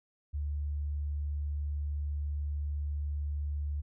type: tone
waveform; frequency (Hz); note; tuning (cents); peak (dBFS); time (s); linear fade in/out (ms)
sine; 73.1; D2; -7; -31; 0.33-3.82; 20
effects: none